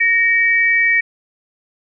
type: tone pair together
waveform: sine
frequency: 1859 / 2290 Hz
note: A#6 / D7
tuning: -5 / -44 cents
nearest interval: major third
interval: 361 cents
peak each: -14 dBFS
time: 0-1.01 s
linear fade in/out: 10 ms
effects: none